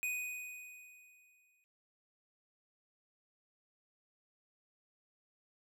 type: tone with exponential decay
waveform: square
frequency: 2489 Hz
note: D#7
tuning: in tune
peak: -34 dBFS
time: 0.03-1.64 s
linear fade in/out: 0 ms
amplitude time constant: 350 ms
effects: none